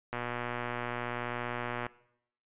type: click train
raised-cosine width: 0.5 ms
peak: -20 dBFS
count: 211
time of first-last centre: 0.13-1.866 s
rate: 121 Hz
effects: noise-tail reverb RT60 0.7 s tail -19 dB re dry + resampled to 8000 Hz